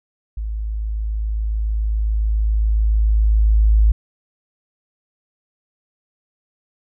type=tone with level ramp; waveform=sine; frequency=53.6 Hz; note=A1; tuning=45 cents flat; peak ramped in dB=-22 to -9 dBFS; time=0.37-3.92 s; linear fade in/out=5 ms; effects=none